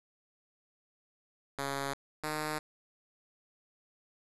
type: tone pair in turn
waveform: 5% pulse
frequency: 138.59 / 153.24 Hz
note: C#3 / D#3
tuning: 0 / -26 cents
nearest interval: major second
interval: 174 cents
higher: second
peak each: -22 dBFS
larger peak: neither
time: 1.58-1.94 / 2.23-2.59 s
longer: neither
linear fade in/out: 10 ms
effects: resampled to 24000 Hz + 8-bit